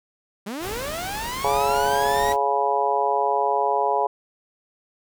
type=linear sweep; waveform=sawtooth; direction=up; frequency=188.5 to 1939 Hz; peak=-25 dBFS; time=0.46-2.33 s; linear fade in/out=10 ms
type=noise; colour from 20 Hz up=pink; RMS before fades=-34 dBFS; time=0.59-2.37 s; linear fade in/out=50 ms
type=harmonic tone; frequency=140 Hz; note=C#3; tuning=18 cents sharp; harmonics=3 / 4 / 5 / 6 / 7; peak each=-26 / -27 / -25 / -24 / -24 dBFS; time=1.44-4.07 s; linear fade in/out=5 ms
effects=none

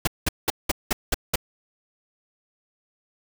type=noise bursts; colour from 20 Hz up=pink; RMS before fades=-21 dBFS; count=7; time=0.05-1.358 s; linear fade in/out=5 ms; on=24 ms; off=190 ms; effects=none

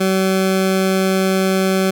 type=tone; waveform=20% pulse; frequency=190 Hz; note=F#3; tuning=46 cents sharp; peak=-9 dBFS; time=0-1.91 s; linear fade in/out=10 ms; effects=none

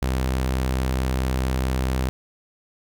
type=tone; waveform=sawtooth; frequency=64.6 Hz; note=C2; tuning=21 cents flat; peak=-17 dBFS; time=0.02-2.09 s; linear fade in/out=0 ms; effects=none

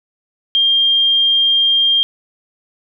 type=tone; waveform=sine; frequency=3203 Hz; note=G7; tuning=37 cents sharp; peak=-10 dBFS; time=0.55-2.03 s; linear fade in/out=0 ms; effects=none

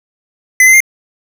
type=tone with pitch steps; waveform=square; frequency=2022 / 2064 / 2108 Hz; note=B6 / C7 / C7; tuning=+40 / -24 / +12 cents; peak=-4 dBFS; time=0.6-0.804 s; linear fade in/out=2 ms; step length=68 ms; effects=none

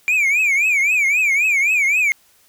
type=tone with vibrato; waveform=triangle; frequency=2345 Hz; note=D7; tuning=3 cents flat; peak=-12 dBFS; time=0.08-2.12 s; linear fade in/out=0 ms; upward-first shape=triangle; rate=3.8 Hz; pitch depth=190 cents each way; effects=white hiss -55 dBFS RMS until 2.48 s

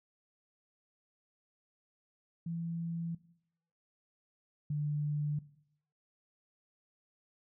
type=tone pair in turn; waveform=sine; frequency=167.5 / 148.06 Hz; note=E3 / D3; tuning=+28 / +14 cents; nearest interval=major second; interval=214 cents; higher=first; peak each=-35 / -31 dBFS; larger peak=second; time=2.46-3.15 / 4.7-5.39 s; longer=neither; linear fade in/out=5 ms; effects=noise-tail reverb RT60 0.7 s tail -18 dB re dry

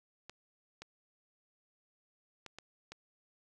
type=clicks; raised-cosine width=0.2 ms; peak=-29 dBFS; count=5; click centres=0.296 / 0.82 / 2.463 / 2.586 / 2.92 s; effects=none

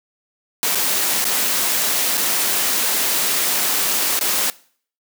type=noise with dropouts; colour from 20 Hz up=white; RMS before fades=-19 dBFS; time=0.63-4.5 s; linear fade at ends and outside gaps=0 ms; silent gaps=0.749-0.755 / 1.243-1.252 / 2.171-2.177 / 4.191-4.211 s; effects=noise-tail reverb RT60 0.5 s tail -21 dB re dry + high-pass 200 Hz 12 dB/octave

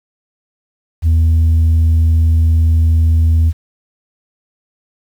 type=tone; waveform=sine; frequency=81.2 Hz; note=E2; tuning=26 cents flat; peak=-5 dBFS; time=1.02-3.53 s; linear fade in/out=50 ms; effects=tanh soft clip ceiling -7 dBFS + 7-bit

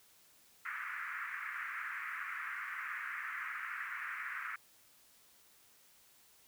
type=band-pass noise; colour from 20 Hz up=white; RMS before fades=-42 dBFS; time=0.65-4.56 s; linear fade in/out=5 ms; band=1200 to 2100 Hz; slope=48 dB/octave; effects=white hiss -65 dBFS RMS until 6.47 s

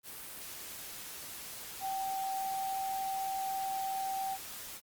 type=tone in noise; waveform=sine; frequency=773 Hz; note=G5; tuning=24 cents flat; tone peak=-33 dBFS; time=1.8-4.38 s; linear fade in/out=50 ms; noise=white; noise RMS=-45 dBFS; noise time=0.03-4.81 s; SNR=+9 dB; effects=Opus 32 kbps

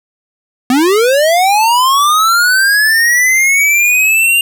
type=linear sweep; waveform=square; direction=up; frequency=240.7 to 2808 Hz; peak=-8 dBFS; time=0.7-4.41 s; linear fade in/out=2 ms; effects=none

